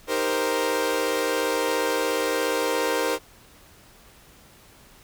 sawtooth chord, C minor seventh, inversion first, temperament equal, 311.1 / 392 / 466.2 / 523.3 Hz, Eb4 / G4 / Bb4 / C5, 0 / 0 / 0 / 0 cents, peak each -27 / -27 / -22 / -23 dBFS, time 0.07-3.19 s, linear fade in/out 50 ms, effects pink hiss -52 dBFS RMS until 5.03 s

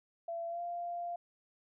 sine tone with pitch glide, 675 to 694.8 Hz, E5 to F5, +41 to -9 cents, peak -36 dBFS, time 0.28-1.16 s, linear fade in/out 5 ms, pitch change +50 cents, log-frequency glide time 0.48-0.61 s, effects none

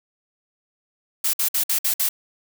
blue noise bursts, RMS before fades -21 dBFS, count 6, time 1.24-2.09 s, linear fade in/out 5 ms, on 95 ms, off 56 ms, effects none

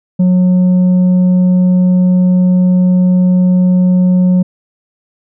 sine tone with tanh clipping, 182 Hz, F#3, 28 cents flat, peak -7 dBFS, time 0.19-4.43 s, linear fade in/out 10 ms, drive 4 dB, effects none

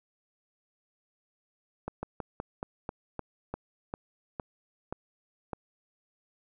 slowing click train, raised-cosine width 1 ms, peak -20 dBFS, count 12, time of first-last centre 1.88-5.532 s, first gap 150 ms, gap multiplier 1.15, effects none

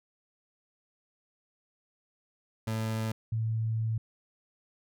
30% pulse / sine tone pair in turn, 110.8 / 111.7 Hz, A2 / A2, +13 / +27 cents, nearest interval unison, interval 14 cents, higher second, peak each -27 dBFS, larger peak neither, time 2.67-3.12 / 3.32-3.98 s, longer second, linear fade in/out 5 ms, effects none

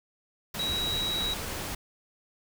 sine tone in noise, 3863 Hz, B7, 39 cents flat, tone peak -28 dBFS, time 0.59-1.34 s, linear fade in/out 5 ms, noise pink, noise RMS -35 dBFS, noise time 0.54-1.75 s, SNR +4 dB, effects none

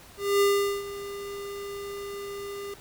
square tone with ADSR envelope, 401.6 Hz, G4, 42 cents sharp, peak -19 dBFS, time 0.17-2.74 s, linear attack 240 ms, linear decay 420 ms, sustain -16 dB, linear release 3 ms, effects pink hiss -50 dBFS RMS until 2.8 s

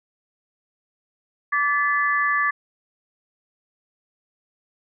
sine tone cluster, 1161 / 1736 / 2004 Hz, D6 / A6 / B6, -20 / -24 / +25 cents, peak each -22 / -21 / -27 dBFS, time 1.52-2.51 s, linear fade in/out 10 ms, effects none

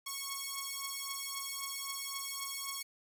5% pulse beating tone pair, 1100 / 1103.8 Hz, C#6 / C#6, -14 / -8 cents, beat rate 3.8 Hz, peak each -29 dBFS, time 0.06-2.83 s, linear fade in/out 10 ms, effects none

